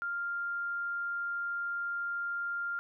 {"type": "tone", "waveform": "sine", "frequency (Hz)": 1396.9, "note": "F6", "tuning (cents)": 0, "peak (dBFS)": -32, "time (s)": [0.02, 2.79], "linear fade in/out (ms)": 0, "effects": []}